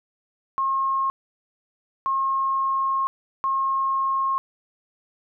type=tone bursts at uneven times; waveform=sine; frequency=1077 Hz; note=C6; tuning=50 cents sharp; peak=-20 dBFS; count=3; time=0.58-1.1 / 2.06-3.07 / 3.44-4.38 s; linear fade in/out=0 ms; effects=none